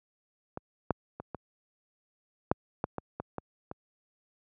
clicks, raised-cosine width 1 ms, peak -22 / -11 / -24 / -22 / -9 / -14 / -19 / -20 / -20 / -24 dBFS, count 10, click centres 0.574 / 0.907 / 1.2 / 1.347 / 2.515 / 2.841 / 2.983 / 3.2 / 3.383 / 3.714 s, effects high-pass 80 Hz 12 dB/octave

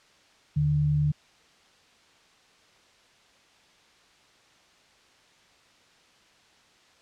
sine tone pair together, 78.6 / 148.38 Hz, D#2 / D3, +18 / +18 cents, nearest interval major seventh, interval 1100 cents, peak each -32 / -21 dBFS, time 0.56-1.12 s, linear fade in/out 10 ms, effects white hiss -59 dBFS RMS until 7.01 s + low-pass 5000 Hz 12 dB/octave

